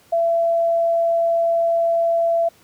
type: tone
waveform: sine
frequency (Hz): 672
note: E5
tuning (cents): +33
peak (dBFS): -15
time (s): 0.12-2.49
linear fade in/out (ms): 10
effects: pink hiss -53 dBFS RMS until 2.63 s + high-pass 80 Hz 12 dB/octave